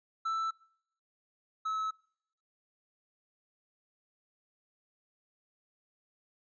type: tone pair in turn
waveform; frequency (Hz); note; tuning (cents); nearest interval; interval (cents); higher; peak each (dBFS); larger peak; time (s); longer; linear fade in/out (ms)
triangle; 1324 / 1296; E6 / E6; +7 / -30; unison; 37; first; -28 / -29; first; 0.25-0.51 / 1.65-1.91; neither; 10
effects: noise-tail reverb RT60 0.7 s tail -25 dB re dry + resampled to 16000 Hz